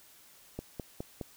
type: click train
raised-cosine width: 2 ms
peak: -23 dBFS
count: 4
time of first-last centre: 0.59-1.212 s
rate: 4.82 Hz
effects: white hiss -58 dBFS RMS until 1.36 s